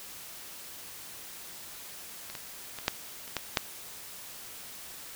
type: clicks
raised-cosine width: 0.2 ms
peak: -24 / -21 / -21 / -7 / -26 / -12 / -6 dBFS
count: 7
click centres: 2.3 / 2.352 / 2.787 / 2.881 / 3.278 / 3.367 / 3.572 s
effects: white hiss -45 dBFS RMS until 5.15 s